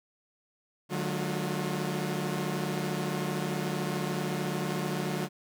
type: tone cluster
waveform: sawtooth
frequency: 149.7 / 185.2 / 214.4 / 356.9 Hz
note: D3 / F#3 / A3 / F4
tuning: +33 / +2 / -45 / +38 cents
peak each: -30 / -30 / -34 / -33 dBFS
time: 0.89-5.29 s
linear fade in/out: 50 ms
effects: none